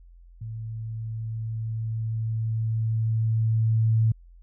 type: tone with level ramp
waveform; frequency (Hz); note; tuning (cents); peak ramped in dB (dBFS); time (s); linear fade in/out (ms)
sine; 111.7; A2; +27; -32 to -17; 0.41-4.12; 5
effects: added 43 Hz sine -47 dBFS peak until 4.42 s